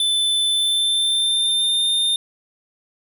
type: tone with pitch glide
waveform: square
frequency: 3520 to 3625 Hz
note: A7 to A#7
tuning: 0 to -49 cents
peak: -17 dBFS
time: 0-2.16 s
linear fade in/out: 2 ms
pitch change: +51 cents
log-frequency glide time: 0.5-1.89 s
effects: none